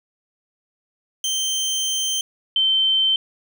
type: tone pair in turn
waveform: 25% pulse / sine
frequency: 3125 / 3100 Hz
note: G7 / G7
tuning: -6 / -20 cents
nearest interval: unison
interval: 14 cents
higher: first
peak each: -17 / -15 dBFS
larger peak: second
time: 1.24-2.21 / 2.56-3.16 s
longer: first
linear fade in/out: 2 ms
effects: none